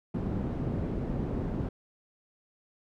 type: low-pass noise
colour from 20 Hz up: white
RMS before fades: -32 dBFS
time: 0.14-1.69 s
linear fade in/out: 5 ms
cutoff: 260 Hz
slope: 12 dB/octave
effects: none